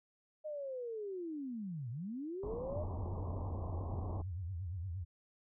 sine linear two-way sweep, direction down then up, 622.3 to 110 to 622.3 Hz, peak -39 dBFS, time 0.44-2.84 s, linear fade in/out 20 ms, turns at 1.9 s
pink low-pass noise, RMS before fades -44 dBFS, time 2.43-4.22 s, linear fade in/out 2 ms, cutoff 1100 Hz, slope 96 dB/octave
sine tone with vibrato, 89.6 Hz, F2, 45 cents sharp, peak -38 dBFS, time 2.74-5.05 s, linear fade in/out 20 ms, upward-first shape triangle, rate 8.6 Hz, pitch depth 200 cents each way
effects none

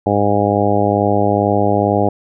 harmonic tone, 102.2 Hz, G#2, 27 cents flat, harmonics 1 / 2 / 3 / 4 / 5 / 6 / 7 / 8, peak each -20 / -20 / -20 / -20 / -20 / -20 / -20 / -20 dBFS, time 0.06-2.09 s, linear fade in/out 5 ms, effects none

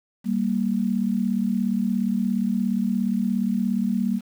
sine tone pair together, 195.61 / 232.7 Hz, G3 / A#3, -3 / -3 cents, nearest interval minor third, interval 300 cents, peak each -23 dBFS, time 0.24-4.21 s, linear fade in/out 50 ms, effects 8-bit

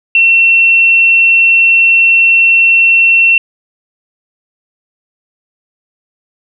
sine tone, 2710 Hz, E7, 47 cents sharp, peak -4 dBFS, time 0.15-3.38 s, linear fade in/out 2 ms, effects none

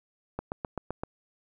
click train, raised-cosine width 1 ms, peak -18 dBFS, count 6, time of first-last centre 0.39-1.035 s, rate 7.75 Hz, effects 10-bit

